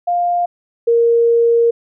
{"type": "tone pair in turn", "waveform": "sine", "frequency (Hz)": [702, 466.6], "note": ["F5", "A#4"], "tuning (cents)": [9, 2], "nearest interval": "perfect fifth", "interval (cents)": 707, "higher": "first", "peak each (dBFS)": [-13, -9], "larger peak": "second", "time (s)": [[0.07, 0.46], [0.87, 1.71]], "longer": "second", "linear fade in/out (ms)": 10, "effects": []}